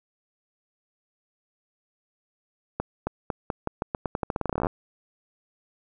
accelerating click train, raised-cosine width 1 ms, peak -12 dBFS, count 24, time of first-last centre 2.8-4.668 s, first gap 270 ms, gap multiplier 0.86, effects none

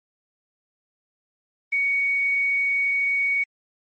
sine tone with quantisation, 2237 Hz, C#7, 15 cents sharp, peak -19 dBFS, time 1.72-3.44 s, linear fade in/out 10 ms, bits 8, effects MP3 32 kbps

